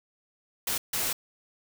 white noise bursts at uneven times, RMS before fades -29 dBFS, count 2, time 0.67-0.78 / 0.93-1.13 s, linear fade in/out 5 ms, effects none

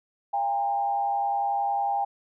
sine tone with frequency modulation, 804 Hz, G5, 44 cents sharp, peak -23 dBFS, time 0.33-2.05 s, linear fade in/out 10 ms, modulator 111 Hz, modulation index 0.59, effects none

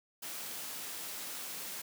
white high-pass noise, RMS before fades -42 dBFS, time 0.22-1.82 s, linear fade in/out 10 ms, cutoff 140 Hz, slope 12 dB/octave, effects none

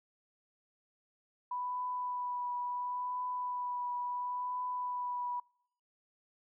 sine tone with vibrato, 987.8 Hz, B5, in tune, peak -34 dBFS, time 1.51-5.4 s, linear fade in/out 5 ms, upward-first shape triangle, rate 0.72 Hz, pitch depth 17 cents each way, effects noise-tail reverb RT60 0.8 s tail -26 dB re dry

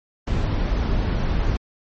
brown noise, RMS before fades -21 dBFS, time 0.27-1.57 s, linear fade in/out 5 ms, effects low-pass 5000 Hz 12 dB/octave + MP3 32 kbps

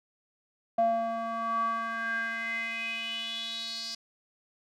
square tone with band-pass filter sweep, 228.1 Hz, A#3, 37 cents flat, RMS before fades -32 dBFS, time 0.78-3.95 s, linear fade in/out 5 ms, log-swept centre 680 to 4900 Hz, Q 6.9, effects none

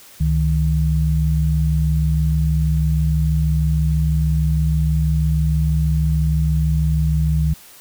sine tone pair together, 69.3 / 155.57 Hz, C#2 / D#3, 0 / 0 cents, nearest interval octave + major second, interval 1400 cents, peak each -17 dBFS, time 0.2-7.54 s, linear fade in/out 10 ms, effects white hiss -44 dBFS RMS until 7.8 s

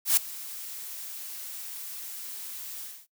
blue noise with ADSR envelope, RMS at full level -19 dBFS, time 0.05-3.07 s, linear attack 120 ms, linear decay 5 ms, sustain -20 dB, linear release 250 ms, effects noise-tail reverb RT60 0.1 s tail -19 dB re dry

